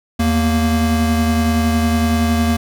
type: tone pair together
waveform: square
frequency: 80.8 / 231.6 Hz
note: E2 / A#3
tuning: -34 / -11 cents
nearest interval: octave + tritone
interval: 1823 cents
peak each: -18 / -16 dBFS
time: 0.19-2.57 s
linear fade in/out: 10 ms
effects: none